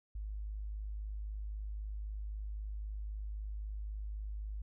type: tone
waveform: sine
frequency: 51.91 Hz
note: G#1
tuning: in tune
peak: -38 dBFS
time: 0.15-4.62 s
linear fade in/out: 5 ms
effects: none